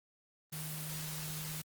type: tone in noise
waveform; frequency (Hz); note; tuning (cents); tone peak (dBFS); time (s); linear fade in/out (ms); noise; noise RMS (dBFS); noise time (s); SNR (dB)
sine; 154.7; D#3; -10; -42; 0.52-1.62; 10; white; -43; 0.52-1.62; -2
effects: Opus 24 kbps